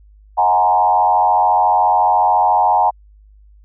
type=tone with frequency modulation; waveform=sine; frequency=830.6 Hz; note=G#5; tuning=in tune; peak=-10 dBFS; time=0.37-2.91 s; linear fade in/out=20 ms; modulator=94.1 Hz; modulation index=1.4; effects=added 51 Hz sine -43 dBFS peak until 3.64 s